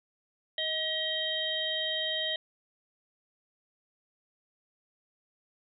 harmonic tone with a mistuned harmonic, 630 Hz, D#5, 21 cents sharp, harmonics 1 / 3 / 5 / 6, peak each -37 / -36 / -32 / -35 dBFS, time 0.58-2.36 s, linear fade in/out 2 ms, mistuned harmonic 3, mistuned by +17 cents, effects none

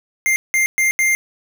square tone bursts at uneven times, 2103 Hz, C7, 8 cents sharp, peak -14 dBFS, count 4, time 0.26-0.36 / 0.54-0.66 / 0.78-0.91 / 0.99-1.15 s, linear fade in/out 0 ms, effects none

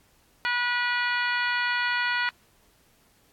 harmonic tone, 486.1 Hz, B4, 28 cents flat, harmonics 2 / 3 / 4 / 5 / 6 / 7 / 8 / 9, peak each -31 / -27 / -29 / -33 / -36 / -39 / -47 / -37 dBFS, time 0.45-2.29 s, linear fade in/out 0 ms, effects pink hiss -62 dBFS RMS until 3.32 s + AAC 64 kbps

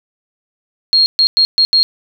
sine tone bursts at uneven times, 4252 Hz, C8, 27 cents sharp, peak -7 dBFS, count 5, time 0.93-1.06 / 1.19-1.27 / 1.37-1.45 / 1.58-1.65 / 1.73-1.83 s, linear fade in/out 0 ms, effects none

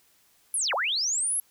sine linear two-way sweep, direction down then up, 11370 to 481.9 to 11370 Hz, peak -24 dBFS, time 0.54-1.4 s, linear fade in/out 2 ms, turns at 0.74 s, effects white hiss -63 dBFS RMS until 1.5 s

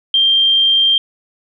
sine tone, 3175 Hz, G7, 21 cents sharp, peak -9 dBFS, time 0.14-0.98 s, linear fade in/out 2 ms, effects none

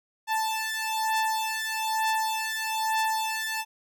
sawtooth beating tone pair, 880 / 881.1 Hz, A5 / A5, 0 / +2 cents, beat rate 1.1 Hz, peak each -25 dBFS, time 0.27-3.65 s, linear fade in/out 50 ms, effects none

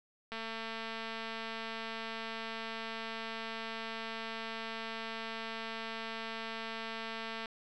click train, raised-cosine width 0.3 ms, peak -25 dBFS, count 1607, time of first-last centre 0.32-7.458 s, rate 225 Hz, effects none

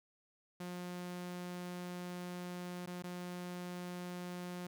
sawtooth tone with dropouts, 178.2 Hz, F3, 35 cents sharp, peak -38 dBFS, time 0.6-4.67 s, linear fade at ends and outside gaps 5 ms, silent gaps 2.861-2.872 / 3.024-3.038 s, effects none

